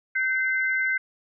sine tone pair together, 1547 / 2065 Hz, G6 / C7, -23 / -23 cents, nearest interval perfect fourth, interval 500 cents, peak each -24 / -25 dBFS, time 0.15-0.98 s, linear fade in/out 10 ms, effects none

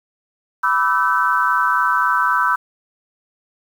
sine chord, E minor seventh, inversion second, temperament equal with one note detuned, 987.8 / 1174.7 / 1318.5 / 1528.6 Hz, B5 / D6 / E6 / G6, 0 / 0 / 0 / -44 cents, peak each -19 / -22 / -19 / -19 dBFS, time 0.63-2.56 s, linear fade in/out 10 ms, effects 7-bit

